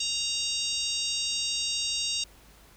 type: harmonic tone with a mistuned harmonic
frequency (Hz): 932.3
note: A#5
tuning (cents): 0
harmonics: 3 / 4 / 5 / 6 / 7 / 8 / 9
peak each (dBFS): -34 / -32 / -34 / -35 / -37 / -40 / -41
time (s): 0-2.24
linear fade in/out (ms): 5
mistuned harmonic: 8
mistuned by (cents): +39
effects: added 52 Hz sine -56 dBFS peak until 2.76 s + pink hiss -56 dBFS RMS until 2.76 s

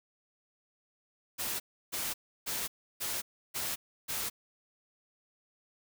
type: noise bursts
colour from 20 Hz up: white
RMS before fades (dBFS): -35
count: 6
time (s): 1.38-4.3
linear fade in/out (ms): 20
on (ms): 220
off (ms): 320
effects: none

